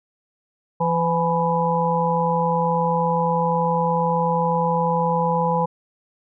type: harmonic tone with a mistuned harmonic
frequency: 168.3 Hz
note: E3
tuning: 36 cents sharp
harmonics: 1 / 3 / 5 / 6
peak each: -23 / -23 / -23 / -23 dBFS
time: 0.8-5.66 s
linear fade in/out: 10 ms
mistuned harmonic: 6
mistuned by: -35 cents
effects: none